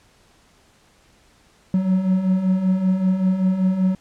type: beating tone pair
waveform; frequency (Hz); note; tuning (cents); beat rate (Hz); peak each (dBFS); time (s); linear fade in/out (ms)
triangle; 183.1 / 188.3; F#3 / F#3; -18 / +31; 5.2; -22 / -15; 1.74-3.95; 2
effects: pink hiss -56 dBFS RMS until 4 s + low-pass 9000 Hz 12 dB/octave